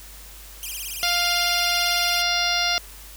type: tone with vibrato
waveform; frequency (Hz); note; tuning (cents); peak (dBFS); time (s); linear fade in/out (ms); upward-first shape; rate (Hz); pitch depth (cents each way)
5% pulse; 2779; F7; -9; -22; 0.63-2.22; 0; sine; 18; 270
type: harmonic tone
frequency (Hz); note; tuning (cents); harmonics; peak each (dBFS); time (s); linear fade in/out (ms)
700; F5; +4; 1 / 2 / 3 / 4 / 5 / 6 / 7 / 8; -28 / -28 / -28 / -28 / -28 / -28 / -28 / -28; 1.03-2.78; 0
effects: added 50 Hz sine -43 dBFS peak until 3.16 s + white hiss -44 dBFS RMS until 3.16 s